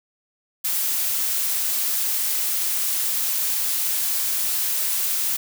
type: noise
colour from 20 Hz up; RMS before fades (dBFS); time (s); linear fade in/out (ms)
blue; -23; 0.64-5.37; 10
effects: none